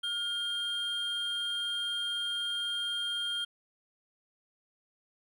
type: tone pair together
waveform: triangle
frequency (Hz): 1423 / 3202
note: F6 / G7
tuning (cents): +32 / +36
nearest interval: octave + major second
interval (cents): 1404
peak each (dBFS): -38 / -30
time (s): 0.03-3.45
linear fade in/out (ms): 10
effects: none